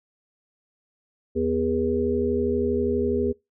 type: harmonic tone with a mistuned harmonic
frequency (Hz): 81.6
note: E2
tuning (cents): -17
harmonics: 1 / 3 / 5 / 6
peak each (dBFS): -31 / -26 / -24 / -29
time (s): 1.35-3.33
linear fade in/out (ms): 20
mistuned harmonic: 6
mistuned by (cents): -33
effects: noise-tail reverb RT60 0.2 s tail -23 dB re dry